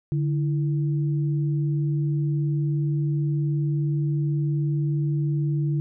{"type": "tone pair together", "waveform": "sine", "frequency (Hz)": [146.83, 329.6], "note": ["D3", "E4"], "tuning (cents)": [0, 0], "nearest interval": "octave + major second", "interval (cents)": 1400, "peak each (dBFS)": [-21, -32], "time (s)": [0.12, 5.8], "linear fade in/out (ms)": 0, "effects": []}